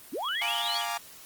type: linear sweep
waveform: sine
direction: up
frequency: 185 to 4629 Hz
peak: -30 dBFS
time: 0.12-0.79 s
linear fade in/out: 20 ms
type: tone with vibrato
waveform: sine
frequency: 3136 Hz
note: G7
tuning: in tune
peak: -31 dBFS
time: 0.22-0.86 s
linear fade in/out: 50 ms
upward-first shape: square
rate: 7.6 Hz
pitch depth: 92 cents each way
type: chord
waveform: sawtooth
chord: Bb dominant seventh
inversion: second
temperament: equal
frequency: 698.5 / 830.6 / 932.3 / 1174.7 Hz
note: F5 / Ab5 / Bb5 / D6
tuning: 0 / 0 / 0 / 0 cents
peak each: -32 dBFS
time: 0.41-0.98 s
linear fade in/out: 10 ms
effects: white hiss -49 dBFS RMS until 1.25 s + Opus 24 kbps